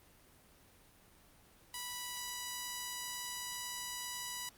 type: tone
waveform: 5% pulse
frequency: 982 Hz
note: B5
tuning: 10 cents flat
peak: -28 dBFS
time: 1.74-4.49 s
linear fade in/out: 2 ms
effects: pink hiss -63 dBFS RMS until 4.57 s + Opus 24 kbps